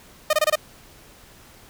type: tone bursts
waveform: sawtooth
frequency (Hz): 613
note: D#5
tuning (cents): -26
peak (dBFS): -12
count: 5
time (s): 0.3-0.556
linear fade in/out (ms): 5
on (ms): 32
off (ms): 24
effects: pink hiss -49 dBFS RMS until 1.69 s